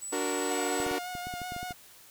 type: tone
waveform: sine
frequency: 7902 Hz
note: B8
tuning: in tune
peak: -36 dBFS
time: 0.01-0.86 s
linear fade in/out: 20 ms
type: chord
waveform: sawtooth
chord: D augmented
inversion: none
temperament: equal with one note detuned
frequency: 291 / 370 / 466.2 Hz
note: D4 / F#4 / A#4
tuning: -16 / 0 / 0 cents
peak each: -30 dBFS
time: 0.12-0.99 s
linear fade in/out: 10 ms
type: tone with vibrato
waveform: sawtooth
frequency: 720 Hz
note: F#5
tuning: 47 cents flat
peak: -32 dBFS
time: 0.5-1.73 s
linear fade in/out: 10 ms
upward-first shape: sine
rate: 5.4 Hz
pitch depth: 25 cents each way
type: clicks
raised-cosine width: 3 ms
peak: -29 dBFS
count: 11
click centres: 0.801 / 0.865 / 0.913 / 1.152 / 1.27 / 1.339 / 1.417 / 1.521 / 1.564 / 1.63 / 1.708 s
effects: white hiss -54 dBFS RMS until 2.1 s